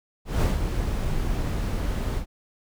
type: noise with ADSR envelope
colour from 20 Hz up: brown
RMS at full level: -19 dBFS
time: 0.25-2.26 s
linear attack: 170 ms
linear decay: 150 ms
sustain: -7 dB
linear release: 88 ms
effects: none